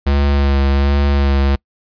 square tone with vibrato, 69.8 Hz, C#2, 13 cents sharp, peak -12 dBFS, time 0.06-1.56 s, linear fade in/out 10 ms, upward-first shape sine, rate 1.3 Hz, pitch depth 25 cents each way, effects noise-tail reverb RT60 0.1 s tail -26 dB re dry + resampled to 11025 Hz

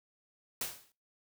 white noise with exponential decay, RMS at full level -33 dBFS, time 0.61-0.92 s, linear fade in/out 2 ms, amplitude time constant 66 ms, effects noise-tail reverb RT60 0.3 s tail -21 dB re dry

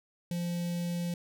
square tone with notch filter, 173.4 Hz, F3, 12 cents flat, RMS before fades -33 dBFS, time 0.31-1.14 s, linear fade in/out 2 ms, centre 1200 Hz, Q 0.52, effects none

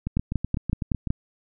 two click trains, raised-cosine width 5 ms, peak -14 / -10 dBFS, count 9 / 6, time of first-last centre 0.07-1.073 / 0.17-1.105 s, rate 7.98 / 5.35 Hz, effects none

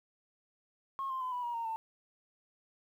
sine tone with pitch steps, 1083 / 1049.1 / 1016.3 / 984.5 / 953.8 / 923.9 / 895 Hz, C#6 / C6 / B5 / B5 / A#5 / A#5 / A5, -41 / +4 / +49 / -6 / +39 / -16 / +29 cents, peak -33 dBFS, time 0.99-1.76 s, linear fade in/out 0 ms, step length 110 ms, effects tanh soft clip ceiling -29 dBFS + 11-bit

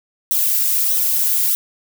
violet noise with flanger, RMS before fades -17 dBFS, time 0.31-1.55 s, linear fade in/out 0 ms, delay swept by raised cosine 0.4 to 2.3 ms, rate 1.6 Hz, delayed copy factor -0.5, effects none

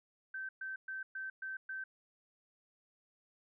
sine tone bursts, 1548 Hz, G6, 22 cents flat, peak -39 dBFS, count 6, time 0.34-1.84 s, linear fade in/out 5 ms, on 150 ms, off 120 ms, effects none

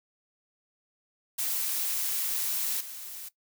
blue noise with level steps, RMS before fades -30 / -41 dBFS, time 1.38-3.29 s, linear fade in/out 10 ms, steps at 2.8 s, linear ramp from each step 10 ms, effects noise-tail reverb RT60 0.1 s tail -18 dB re dry

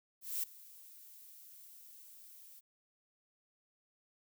violet noise with ADSR envelope, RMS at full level -35 dBFS, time 0.21-2.61 s, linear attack 220 ms, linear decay 11 ms, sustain -21 dB, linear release 24 ms, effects none

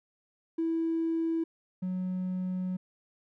triangle tone pair in turn, 328 / 184.08 Hz, E4 / F#3, -9 / -9 cents, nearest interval minor seventh, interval 1000 cents, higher first, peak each -23 / -27 dBFS, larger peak first, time 0.58-1.44 / 1.82-2.77 s, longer second, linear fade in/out 10 ms, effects tanh soft clip ceiling -24 dBFS

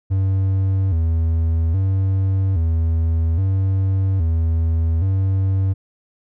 triangle tone with vibrato, 88.5 Hz, F2, 23 cents sharp, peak -13 dBFS, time 0.1-5.74 s, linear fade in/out 20 ms, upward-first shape square, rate 0.61 Hz, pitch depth 140 cents each way, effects none

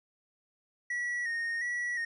triangle tone with vibrato, 1894 Hz, A#6, 27 cents sharp, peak -29 dBFS, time 0.9-2.05 s, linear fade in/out 5 ms, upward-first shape square, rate 1.4 Hz, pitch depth 39 cents each way, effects resampled to 24000 Hz

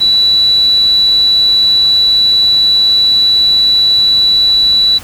sine tone, 3948 Hz, B7, 1 cent flat, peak -6 dBFS, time 0-4.99 s, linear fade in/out 20 ms, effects pink hiss -31 dBFS RMS until 5.03 s

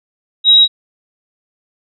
sine tone, 3828 Hz, A#7, 45 cents sharp, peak -4 dBFS, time 0.44-0.68 s, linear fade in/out 50 ms, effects none

